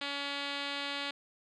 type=tone with low-pass filter; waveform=5% pulse; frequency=282.7 Hz; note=C#4; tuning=34 cents sharp; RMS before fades=-37 dBFS; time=0.01-1.11 s; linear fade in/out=5 ms; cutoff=4300 Hz; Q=2.6; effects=none